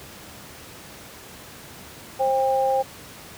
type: tone pair together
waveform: sine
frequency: 530 / 799.4 Hz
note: C5 / G5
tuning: +22 / +34 cents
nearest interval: perfect fifth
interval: 712 cents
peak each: -21 dBFS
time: 2.19-2.83 s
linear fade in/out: 20 ms
effects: pink hiss -42 dBFS RMS until 3.37 s + high-pass 80 Hz 12 dB/octave